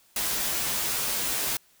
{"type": "noise with comb filter", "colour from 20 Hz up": "white", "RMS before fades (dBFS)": -28, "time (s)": [0.16, 1.57], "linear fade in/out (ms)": 2, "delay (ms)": 11, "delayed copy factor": -0.75, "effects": ["white hiss -61 dBFS RMS until 1.8 s"]}